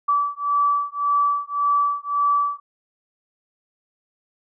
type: beating tone pair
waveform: sine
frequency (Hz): 1153 / 1154.8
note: D6 / D6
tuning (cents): -32 / -30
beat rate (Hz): 1.8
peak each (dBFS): -21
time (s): 0.08-2.6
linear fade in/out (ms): 10
effects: none